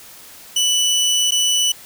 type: tone with dropouts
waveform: 25% pulse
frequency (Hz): 2971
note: F#7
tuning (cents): +6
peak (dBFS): -11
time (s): 0.56-1.72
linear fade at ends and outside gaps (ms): 5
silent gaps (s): 1.309-1.319
effects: white hiss -41 dBFS RMS until 1.85 s